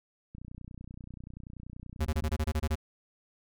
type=click train; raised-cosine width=5 ms; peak=-32 dBFS; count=62; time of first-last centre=0.35-2.357 s; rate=30.4 Hz
type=tone bursts; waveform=square; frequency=77.4 Hz; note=D#2; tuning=9 cents flat; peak=-27 dBFS; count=10; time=2-2.755 s; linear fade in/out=10 ms; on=53 ms; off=25 ms
effects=none